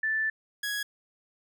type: tone pair in turn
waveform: sine / sawtooth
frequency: 1760 / 1665.4 Hz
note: A6 / G#6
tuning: 0 / +4 cents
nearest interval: minor second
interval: 96 cents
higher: first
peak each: -25 / -26 dBFS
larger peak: first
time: 0.03-0.3 / 0.63-0.83 s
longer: first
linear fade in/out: 5 ms
effects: none